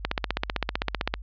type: click train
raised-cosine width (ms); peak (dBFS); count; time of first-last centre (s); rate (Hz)
0.3; -8; 18; 0.05-1.14; 15.6
effects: added 50 Hz sine -36 dBFS peak until 1.22 s + resampled to 11025 Hz